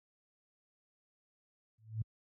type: tone with exponential growth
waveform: sine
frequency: 110 Hz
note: A2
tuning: in tune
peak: -29 dBFS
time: 1.78-2.02 s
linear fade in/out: 5 ms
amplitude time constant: 52 ms
effects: high-pass 60 Hz 12 dB/octave